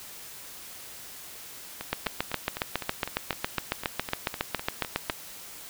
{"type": "two click trains", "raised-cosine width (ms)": 0.3, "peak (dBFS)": [-9, -17], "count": [24, 14], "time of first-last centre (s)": [[1.93, 5.098], [1.81, 5.101]], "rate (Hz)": [7.26, 3.95], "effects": ["white hiss -44 dBFS RMS until 5.69 s"]}